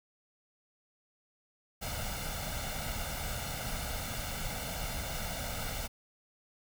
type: noise with comb filter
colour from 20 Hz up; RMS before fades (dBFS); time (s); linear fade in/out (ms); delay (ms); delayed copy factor
pink; -37; 1.81-5.88; 20; 1.4; +0.7
effects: none